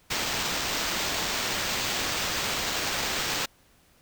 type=noise with sample-and-hold; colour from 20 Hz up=white; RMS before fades=-29 dBFS; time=0.1-3.46 s; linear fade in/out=10 ms; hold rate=11025 Hz; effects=pink hiss -61 dBFS RMS until 4.01 s